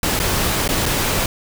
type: noise with dropouts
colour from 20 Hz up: pink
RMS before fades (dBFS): -19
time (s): 0.03-1.26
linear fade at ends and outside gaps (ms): 2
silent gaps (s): 0.192-0.199 / 0.678-0.689 / 0.857-0.861
effects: none